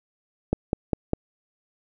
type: click train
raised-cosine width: 2 ms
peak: -8 dBFS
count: 4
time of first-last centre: 0.53-1.134 s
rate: 4.97 Hz
effects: none